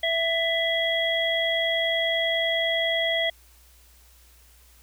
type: harmonic tone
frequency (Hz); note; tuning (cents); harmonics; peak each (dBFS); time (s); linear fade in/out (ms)
662; E5; +7; 1 / 3 / 5; -26 / -26 / -26; 0.03-3.3; 5
effects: added 60 Hz sine -54 dBFS peak until 4.82 s + white hiss -57 dBFS RMS until 4.82 s